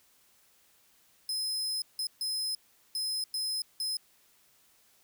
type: tone bursts at uneven times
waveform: sawtooth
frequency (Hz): 5100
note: D#8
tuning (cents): +42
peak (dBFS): -28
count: 6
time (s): 1.29-1.82 / 1.99-2.07 / 2.21-2.55 / 2.95-3.24 / 3.34-3.62 / 3.8-3.97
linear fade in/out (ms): 2
effects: white hiss -65 dBFS RMS until 5.03 s